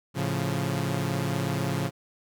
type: chord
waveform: sawtooth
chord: A augmented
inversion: none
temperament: equal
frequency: 110 / 138.59 / 174.61 Hz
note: A2 / C#3 / E#3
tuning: 0 / 0 / 0 cents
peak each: -28 / -25 / -27 dBFS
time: 0.14-1.91 s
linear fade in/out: 50 ms
effects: none